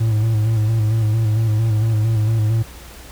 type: tone with vibrato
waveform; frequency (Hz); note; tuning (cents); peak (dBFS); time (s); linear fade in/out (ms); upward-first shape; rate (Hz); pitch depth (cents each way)
triangle; 110; A2; 0; -12; 0-2.63; 10; square; 4.4; 43
effects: added 60 Hz sine -38 dBFS peak until 3.11 s + pink hiss -40 dBFS RMS until 3.11 s